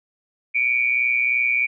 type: tone pair together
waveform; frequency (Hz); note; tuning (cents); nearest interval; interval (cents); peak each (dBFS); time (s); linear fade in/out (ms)
sine; 2270 / 2393; C#7 / D7; +41 / +32; minor second; 91; -20; 0.54-1.67; 20
effects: none